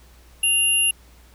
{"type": "tone pair together", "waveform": "sine", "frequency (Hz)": [2794, 11176], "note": ["F7", "F9"], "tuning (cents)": [0, 0], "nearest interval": "2 octaves", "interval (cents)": 2400, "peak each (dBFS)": [-18, -20], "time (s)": [0.43, 0.91], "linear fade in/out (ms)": 5, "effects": ["added 60 Hz sine -48 dBFS peak until 1.34 s", "pink hiss -54 dBFS RMS until 1.34 s"]}